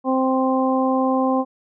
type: harmonic tone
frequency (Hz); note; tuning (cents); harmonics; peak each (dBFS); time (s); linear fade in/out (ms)
261.6; C4; 0; 1 / 2 / 3 / 4; -19 / -22 / -24 / -25; 0.04-1.45; 50
effects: none